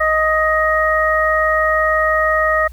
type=harmonic tone; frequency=626 Hz; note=D#5; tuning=10 cents sharp; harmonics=1 / 2 / 3; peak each=-17 / -17 / -17 dBFS; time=0-2.68 s; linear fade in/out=10 ms; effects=added 60 Hz sine -32 dBFS peak until 2.72 s + white hiss -52 dBFS RMS until 2.72 s